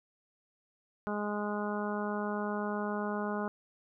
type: harmonic tone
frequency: 207.7 Hz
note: G#3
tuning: in tune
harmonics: 1 / 2 / 3 / 4 / 5 / 6 / 7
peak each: -35 / -38 / -40 / -41 / -42 / -43 / -43 dBFS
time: 1.07-3.48 s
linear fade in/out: 0 ms
effects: none